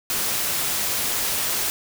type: noise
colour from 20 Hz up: white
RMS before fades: -24 dBFS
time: 0.1-1.7 s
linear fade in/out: 0 ms
effects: none